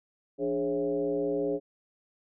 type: tone with frequency modulation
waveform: sine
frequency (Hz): 418.8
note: G#4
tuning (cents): +15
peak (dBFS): -26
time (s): 0.38-1.6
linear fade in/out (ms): 50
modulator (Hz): 125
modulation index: 1.2
effects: none